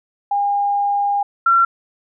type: tone pair in turn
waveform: sine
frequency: 810 / 1362.3 Hz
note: G#5 / F6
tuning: -43 / -43 cents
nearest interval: major sixth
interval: 900 cents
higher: second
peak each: -15 / -10 dBFS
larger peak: second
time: 0.31-1.23 / 1.46-1.65 s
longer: first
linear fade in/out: 5 ms
effects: none